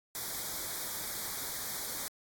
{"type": "band-stop noise", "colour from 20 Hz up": "white", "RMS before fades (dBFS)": -38, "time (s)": [0.15, 2.08], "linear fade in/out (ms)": 0, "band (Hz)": [2300, 3300], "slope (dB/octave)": 96, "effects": ["AAC 64 kbps"]}